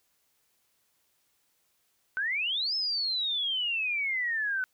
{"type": "exponential two-way sweep", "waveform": "sine", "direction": "up then down", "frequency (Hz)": [1490, 5274, 1490], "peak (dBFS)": -27, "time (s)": [2.17, 4.64], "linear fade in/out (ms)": 0, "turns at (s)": 2.75, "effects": ["white hiss -72 dBFS RMS until 4.73 s"]}